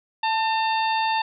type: harmonic tone with a mistuned harmonic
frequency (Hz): 900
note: A5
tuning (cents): +39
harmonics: 1 / 2 / 3 / 4 / 5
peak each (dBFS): -21 / -31 / -30 / -33 / -36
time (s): 0.23-1.22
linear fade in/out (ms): 5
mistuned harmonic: 1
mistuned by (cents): -30
effects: none